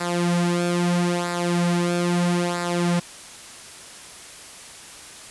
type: tone with flanger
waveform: sawtooth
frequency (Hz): 174.61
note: F3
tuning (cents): 0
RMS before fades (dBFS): -22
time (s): 0-3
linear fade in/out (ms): 10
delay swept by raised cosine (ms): 0.32 to 4.72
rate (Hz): 0.77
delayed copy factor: -0.7
effects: white hiss -41 dBFS RMS until 5.3 s + resampled to 24000 Hz